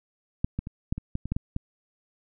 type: clicks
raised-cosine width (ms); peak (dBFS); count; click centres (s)
5; -11 / -16 / -23 / -13 / -20 / -16 / -21 / -14 / -15 / -16; 10; 0.445 / 0.59 / 0.671 / 0.925 / 0.98 / 1.154 / 1.256 / 1.32 / 1.365 / 1.564
effects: none